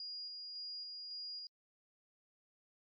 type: tone with tremolo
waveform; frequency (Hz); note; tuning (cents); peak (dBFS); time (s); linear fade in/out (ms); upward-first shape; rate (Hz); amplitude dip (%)
sine; 4860; D#8; -42; -40; 0-1.47; 2; square; 1.8; 35
effects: tanh soft clip ceiling -42 dBFS + AAC 32 kbps